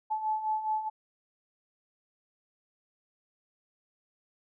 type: beating tone pair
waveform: sine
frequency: 862 / 866.8 Hz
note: A5 / A5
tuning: -36 / -26 cents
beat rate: 4.8 Hz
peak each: -35 / -29 dBFS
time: 0.1-0.9 s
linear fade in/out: 20 ms
effects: none